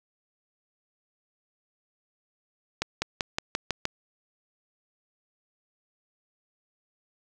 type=accelerating click train; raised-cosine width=0.2 ms; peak=-9 dBFS; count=7; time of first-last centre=2.82-3.854 s; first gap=200 ms; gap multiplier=0.94; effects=none